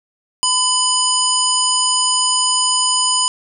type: harmonic tone with a mistuned harmonic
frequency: 996 Hz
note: B5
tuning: 14 cents sharp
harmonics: 1 / 3 / 5 / 7 / 9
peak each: -20 / -20 / -20 / -20 / -20 dBFS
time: 0.43-3.28 s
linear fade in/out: 0 ms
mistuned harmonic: 1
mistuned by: +17 cents
effects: none